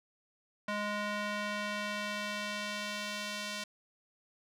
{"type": "tone with band-pass filter sweep", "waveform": "square", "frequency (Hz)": 207.7, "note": "G#3", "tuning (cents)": 0, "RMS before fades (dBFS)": -37, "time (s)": [0.68, 3.64], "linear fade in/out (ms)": 5, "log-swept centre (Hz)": [1500, 4100], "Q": 0.77, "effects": []}